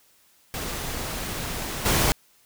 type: noise with level steps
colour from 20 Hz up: pink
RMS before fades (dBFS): -31 / -21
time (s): 0.54-2.12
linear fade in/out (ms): 0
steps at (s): 1.85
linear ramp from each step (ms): 10
effects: white hiss -60 dBFS RMS until 2.45 s